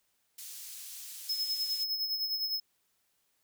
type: high-pass noise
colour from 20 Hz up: pink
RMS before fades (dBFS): -45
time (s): 0.38-1.84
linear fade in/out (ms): 5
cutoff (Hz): 5400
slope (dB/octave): 12
type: tone with tremolo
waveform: square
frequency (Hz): 5180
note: E8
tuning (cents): -31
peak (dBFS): -29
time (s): 1.29-2.6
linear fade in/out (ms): 5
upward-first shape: sine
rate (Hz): 9.8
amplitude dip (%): 55
effects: white hiss -75 dBFS RMS until 3.43 s